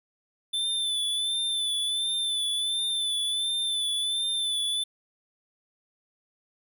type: tone with vibrato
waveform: square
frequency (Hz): 3520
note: A7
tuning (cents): 0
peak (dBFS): -26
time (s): 0.53-4.84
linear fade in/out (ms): 10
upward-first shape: sine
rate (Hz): 1.4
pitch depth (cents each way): 40
effects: none